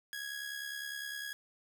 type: tone with amplitude modulation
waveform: sawtooth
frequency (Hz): 1661.2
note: G#6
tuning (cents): 0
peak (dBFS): -33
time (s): 0.13-1.33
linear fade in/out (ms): 0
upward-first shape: sine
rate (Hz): 69.9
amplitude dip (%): 55
effects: none